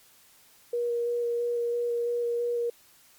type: tone with vibrato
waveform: sine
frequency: 475.6 Hz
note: A#4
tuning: 35 cents sharp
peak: -25 dBFS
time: 0.73-2.7 s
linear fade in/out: 5 ms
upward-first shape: square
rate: 3 Hz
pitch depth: 9 cents each way
effects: white hiss -58 dBFS RMS until 3.18 s + MP3 96 kbps